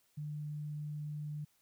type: tone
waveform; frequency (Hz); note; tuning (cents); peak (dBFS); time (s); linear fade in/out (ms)
sine; 149.4; D3; +30; -38; 0.17-1.45; 10
effects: white hiss -73 dBFS RMS until 1.61 s